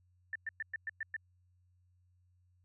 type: tone bursts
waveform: sine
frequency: 1783 Hz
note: A6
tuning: 22 cents sharp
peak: -35 dBFS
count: 7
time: 0.33-1.165 s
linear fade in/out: 2 ms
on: 25 ms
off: 110 ms
effects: added 90 Hz sine -67 dBFS peak until 2.64 s